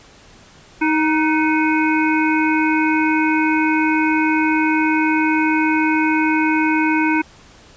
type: harmonic tone with a mistuned harmonic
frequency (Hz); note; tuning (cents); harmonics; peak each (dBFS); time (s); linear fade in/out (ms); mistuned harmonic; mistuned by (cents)
313.3; D#4; +12; 1 / 3 / 5 / 7 / 8; -16 / -21 / -23 / -24 / -25; 0.81-7.22; 10; 5; -60
effects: pink hiss -46 dBFS RMS until 7.76 s + resampled to 16000 Hz

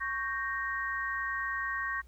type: chord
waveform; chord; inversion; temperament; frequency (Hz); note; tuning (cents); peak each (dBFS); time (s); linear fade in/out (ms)
sine; G diminished; second; equal; 1108.7 / 1568 / 1864.7; Db6 / G6 / Bb6; 0 / 0 / 0; -36 / -37 / -34; 0-2.02; 20
effects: added 60 Hz sine -52 dBFS peak until 2.07 s + pink hiss -68 dBFS RMS until 2.07 s

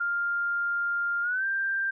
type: tone with pitch glide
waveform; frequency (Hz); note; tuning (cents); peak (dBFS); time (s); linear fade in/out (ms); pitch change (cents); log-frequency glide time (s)
sine; 1400 to 1580.6; F6 to G6; +4 to +14; -25; 0-1.91; 10; +210; 1.22-1.45
effects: none

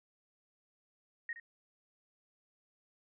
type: tone with echo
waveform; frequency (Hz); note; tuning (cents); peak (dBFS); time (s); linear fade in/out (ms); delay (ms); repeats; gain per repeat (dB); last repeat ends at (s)
sine; 1864.7; A#6; 0; -36; 1.29-1.33; 2; 69; 1; -11; 1.399
effects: none

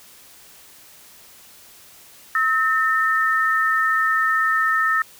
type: tone pair together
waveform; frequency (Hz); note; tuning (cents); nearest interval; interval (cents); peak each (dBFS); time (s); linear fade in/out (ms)
sine; 1293 / 1808.9; E6 / A6; -34 / +47; tritone; 581; -19; 2.35-5.02; 2
effects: white hiss -47 dBFS RMS until 5.19 s

